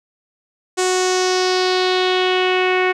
sawtooth tone with low-pass filter sweep, 368.6 Hz, F#4, 7 cents flat, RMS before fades -17 dBFS, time 0.77-2.93 s, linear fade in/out 20 ms, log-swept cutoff 7800 to 2200 Hz, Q 3, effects none

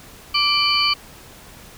sine tone cluster, 1170 / 2359 / 3012 / 4446 / 4710 Hz, D6 / D7 / F#7 / C#8 / D8, -7 / +7 / +30 / +4 / +4 cents, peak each -22 dBFS, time 0.34-0.94 s, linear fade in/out 10 ms, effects pink hiss -43 dBFS RMS until 1.77 s

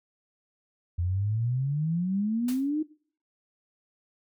sine exponential sweep, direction up, 84.4 to 316.2 Hz, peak -24 dBFS, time 0.98-2.83 s, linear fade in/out 10 ms
white noise with exponential decay, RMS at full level -36 dBFS, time 2.48-2.7 s, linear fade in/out 5 ms, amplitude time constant 46 ms
effects noise-tail reverb RT60 0.5 s tail -22 dB re dry + MP3 96 kbps

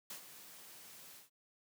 white noise with ADSR envelope, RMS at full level -45 dBFS, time 0.1-1.3 s, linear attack 4 ms, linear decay 97 ms, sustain -10 dB, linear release 140 ms, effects high-pass 100 Hz 12 dB/octave

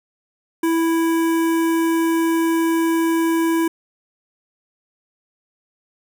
square tone with notch filter, 329.6 Hz, E4, in tune, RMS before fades -18 dBFS, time 0.63-3.68 s, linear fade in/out 5 ms, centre 4300 Hz, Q 0.84, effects none

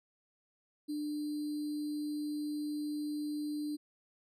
sine tone with sample-and-hold, 297.8 Hz, D4, 24 cents sharp, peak -34 dBFS, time 0.88-3.77 s, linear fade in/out 20 ms, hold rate 4410 Hz, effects resampled to 32000 Hz

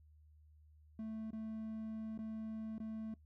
triangle tone with dropouts, 220 Hz, A3, in tune, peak -39 dBFS, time 0.99-3.14 s, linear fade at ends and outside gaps 2 ms, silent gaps 1.306-1.331 / 2.177-2.189 / 2.782-2.801 s, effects noise-tail reverb RT60 0.1 s tail -19 dB re dry + added 76 Hz sine -61 dBFS peak until 3.25 s

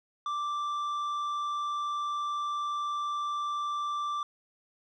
sine tone with tanh clipping, 1174.7 Hz, D6, in tune, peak -31 dBFS, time 0.26-4.23 s, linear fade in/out 2 ms, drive 7 dB, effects none

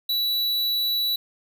square tone, 3937 Hz, B7, 6 cents flat, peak -22 dBFS, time 0.09-1.16 s, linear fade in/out 5 ms, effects none

